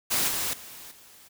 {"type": "noise with level steps", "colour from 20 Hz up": "white", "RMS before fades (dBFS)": [-25, -29, -44, -52], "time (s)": [0.1, 1.29], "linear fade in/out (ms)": 20, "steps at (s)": [0.28, 0.53, 0.91], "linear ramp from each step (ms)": 5, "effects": []}